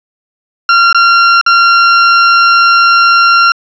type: tone with dropouts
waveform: 40% pulse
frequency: 1378 Hz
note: F6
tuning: 24 cents flat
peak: -3 dBFS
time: 0.69-3.52 s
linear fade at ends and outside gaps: 2 ms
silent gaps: 0.928-0.946 / 1.413-1.463 s
effects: resampled to 16000 Hz + 7-bit